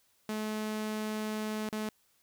sawtooth tone with dropouts, 215.1 Hz, A3, 39 cents flat, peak -29 dBFS, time 0.29-1.89 s, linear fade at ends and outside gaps 2 ms, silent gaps 1.69-1.726 s, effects white hiss -70 dBFS RMS until 2.22 s

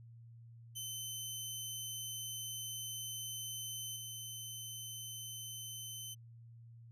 15% pulse tone with level steps, 3064 Hz, G7, 40 cents flat, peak -34 / -37 dBFS, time 0.75-6.15 s, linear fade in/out 20 ms, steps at 3.96 s, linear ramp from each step 2 ms, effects added 116 Hz sine -53 dBFS peak until 6.91 s

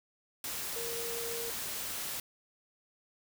sine tone in noise, 466.2 Hz, A#4, in tune, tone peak -39 dBFS, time 0.76-1.5 s, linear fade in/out 2 ms, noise white, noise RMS -38 dBFS, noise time 0.44-2.2 s, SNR -4 dB, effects none

